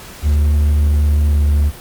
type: tone with pitch glide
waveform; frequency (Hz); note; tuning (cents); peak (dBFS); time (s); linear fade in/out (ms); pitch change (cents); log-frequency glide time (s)
triangle; 74 to 73.15; D2 to D2; +14 to -6; -8; 0.22-1.72; 50; -20; 1.28-1.41
effects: pink hiss -35 dBFS RMS until 1.8 s + Opus 48 kbps